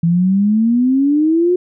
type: exponential sweep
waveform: sine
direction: up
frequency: 164.81 to 365.3 Hz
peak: -10 dBFS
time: 0.03-1.56 s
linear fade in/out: 5 ms
effects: none